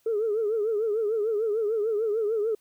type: tone with vibrato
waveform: sine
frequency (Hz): 433.5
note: A4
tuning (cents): -26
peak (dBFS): -22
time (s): 0.06-2.55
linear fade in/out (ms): 5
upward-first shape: triangle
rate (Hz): 6.7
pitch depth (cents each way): 130
effects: tanh soft clip ceiling -19 dBFS + white hiss -67 dBFS RMS until 2.6 s